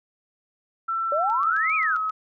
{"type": "tone with pitch glide", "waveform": "sine", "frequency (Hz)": [1340, 1279.5], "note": ["E6", "D#6"], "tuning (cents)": [28, 48], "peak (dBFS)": -23, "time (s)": [0.88, 2.11], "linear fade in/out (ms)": 10, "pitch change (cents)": -80, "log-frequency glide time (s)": [1.4, 1.71]}
{"type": "exponential two-way sweep", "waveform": "sine", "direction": "up then down", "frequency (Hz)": [560, 2489, 1336], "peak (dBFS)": -22, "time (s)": [1.12, 1.97], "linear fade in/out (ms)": 2, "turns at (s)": 1.75}
{"type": "click train", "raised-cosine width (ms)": 0.2, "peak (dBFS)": -29, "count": 7, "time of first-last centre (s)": [1.3, 2.096], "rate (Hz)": 7.54}
{"effects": []}